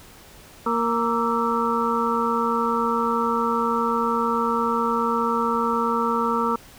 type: harmonic tone with a mistuned harmonic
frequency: 232.7 Hz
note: A#3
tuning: 3 cents flat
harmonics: 1 / 2 / 4 / 5 / 6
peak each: -26 / -26 / -26 / -26 / -26 dBFS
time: 0.66-6.56 s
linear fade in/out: 5 ms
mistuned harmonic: 6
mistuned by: -88 cents
effects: pink hiss -47 dBFS RMS until 6.78 s